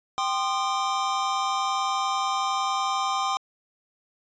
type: chord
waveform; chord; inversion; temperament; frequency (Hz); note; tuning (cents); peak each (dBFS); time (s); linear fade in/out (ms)
square; C minor; second; equal with one note detuned; 784 / 1046.5 / 1217.5; G5 / C6 / Eb6; 0 / 0 / -38; -29; 0.18-3.37; 0
effects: resampled to 16000 Hz